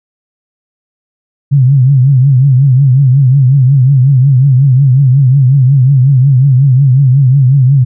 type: tone with vibrato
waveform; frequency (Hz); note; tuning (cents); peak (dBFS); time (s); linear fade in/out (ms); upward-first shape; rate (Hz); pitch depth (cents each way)
sine; 133.3; C3; +33; -3; 1.51-7.85; 20; triangle; 5.5; 150
effects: none